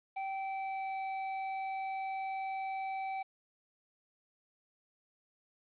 square tone with pitch glide, 775 to 770.1 Hz, G5 to G5, -20 to -31 cents, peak -36 dBFS, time 0.16-3.23 s, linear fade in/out 10 ms, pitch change -11 cents, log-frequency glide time 0.27-0.98 s, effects resampled to 8000 Hz + 11-bit

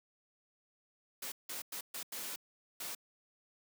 white noise bursts at uneven times, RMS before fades -42 dBFS, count 6, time 1.22-1.32 / 1.49-1.62 / 1.72-1.81 / 1.94-2.03 / 2.12-2.36 / 2.8-2.95 s, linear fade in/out 5 ms, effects high-pass 200 Hz 12 dB/octave

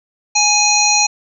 harmonic tone, 833 Hz, G#5, 5 cents sharp, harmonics 1 / 3 / 5 / 7 / 8, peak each -17 / -17 / -17 / -17 / -17 dBFS, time 0.35-1.07 s, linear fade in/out 10 ms, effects none

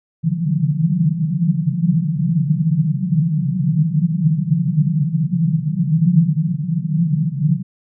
white band-pass noise, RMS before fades -17 dBFS, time 0.23-7.63 s, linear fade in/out 20 ms, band 140 to 180 Hz, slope 96 dB/octave, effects none

